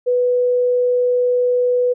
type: tone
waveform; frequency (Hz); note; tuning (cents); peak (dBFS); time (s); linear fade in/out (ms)
sine; 493.9; B4; 0; -13; 0.06-1.94; 20
effects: none